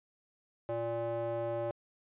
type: tone with band-pass filter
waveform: square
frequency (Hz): 116.54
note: A#2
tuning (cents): 0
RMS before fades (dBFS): -35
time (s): 0.69-1.71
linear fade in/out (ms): 0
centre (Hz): 570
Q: 2.8
effects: resampled to 8000 Hz